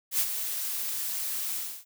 blue noise with ADSR envelope, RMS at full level -24 dBFS, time 0.11-1.85 s, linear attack 83 ms, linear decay 60 ms, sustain -8 dB, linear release 290 ms, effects none

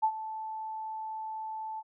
sine tone with ADSR envelope, 876 Hz, A5, 8 cents flat, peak -21 dBFS, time 0.02-1.83 s, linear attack 21 ms, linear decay 69 ms, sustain -14 dB, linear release 43 ms, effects none

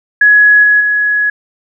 sine tone with level steps, 1681 Hz, G#6, 20 cents sharp, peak -3 / -5 / -9 dBFS, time 0.21-1.3 s, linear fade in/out 5 ms, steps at 0.63 / 0.8 s, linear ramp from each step 10 ms, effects none

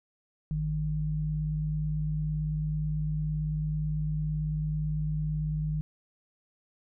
sine tone pair together, 53.99 / 153 Hz, A1 / D#3, -32 / -29 cents, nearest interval octave + tritone, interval 1803 cents, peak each -34 / -28 dBFS, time 0.51-5.81 s, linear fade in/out 0 ms, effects none

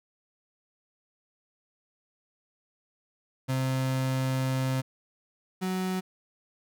35% pulse tone pair in turn, 131.2 / 185.97 Hz, C3 / F#3, +5 / +9 cents, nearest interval tritone, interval 604 cents, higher second, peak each -24 / -26 dBFS, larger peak first, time 3.48-4.82 / 5.61-6.01 s, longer first, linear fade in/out 20 ms, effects none

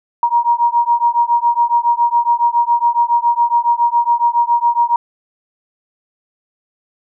sine beating tone pair, 943 / 950.2 Hz, A#5 / A#5, +20 / +33 cents, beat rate 7.2 Hz, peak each -14 dBFS, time 0.23-4.96 s, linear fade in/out 2 ms, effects none

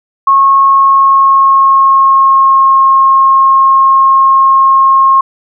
sine tone with pitch glide, 1091 to 1076 Hz, C#6 to C6, -28 to +48 cents, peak -3 dBFS, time 0.27-5.21 s, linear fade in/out 5 ms, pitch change -24 cents, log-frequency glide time 0.65-2.84 s, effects none

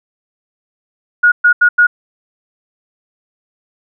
sine tone bursts at uneven times, 1445 Hz, F#6, 41 cents flat, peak -5 dBFS, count 4, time 1.23-1.32 / 1.44-1.53 / 1.61-1.69 / 1.78-1.87 s, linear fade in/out 10 ms, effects none

